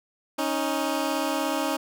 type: tone pair together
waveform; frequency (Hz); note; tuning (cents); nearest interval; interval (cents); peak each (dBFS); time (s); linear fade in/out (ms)
15% pulse; 275.4 / 312.2; C#4 / D#4; -11 / +6; major second; 217; -21; 0.38-1.77; 10
effects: none